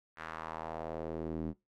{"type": "tone with band-pass filter sweep", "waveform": "square", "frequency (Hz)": 40.22, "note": "E1", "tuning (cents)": -42, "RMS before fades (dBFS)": -40, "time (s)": [0.16, 1.54], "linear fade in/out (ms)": 50, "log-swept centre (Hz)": [1600, 250], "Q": 2, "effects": ["noise-tail reverb RT60 0.2 s tail -18 dB re dry"]}